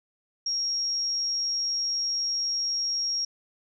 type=tone; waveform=sine; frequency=5588 Hz; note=F8; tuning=in tune; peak=-25 dBFS; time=0.46-3.25 s; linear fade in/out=5 ms; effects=none